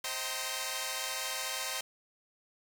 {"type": "tone cluster", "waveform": "5% pulse", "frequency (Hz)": [526, 632, 773, 917, 1038], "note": ["C5", "D#5", "G5", "A#5", "C6"], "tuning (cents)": [9, 27, -24, -29, -14], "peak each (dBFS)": -29, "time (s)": [0.04, 1.81], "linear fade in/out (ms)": 5, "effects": ["8-bit"]}